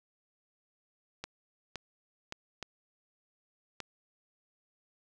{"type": "clicks", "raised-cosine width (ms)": 0.2, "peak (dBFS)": -21, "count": 5, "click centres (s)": [1.24, 1.757, 2.324, 2.627, 3.803], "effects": []}